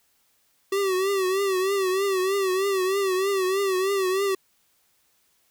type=tone with vibrato; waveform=square; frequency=383.9 Hz; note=G4; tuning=36 cents flat; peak=-22 dBFS; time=0.72-4.35 s; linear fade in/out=5 ms; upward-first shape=triangle; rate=3.2 Hz; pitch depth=89 cents each way; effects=white hiss -66 dBFS RMS until 5.5 s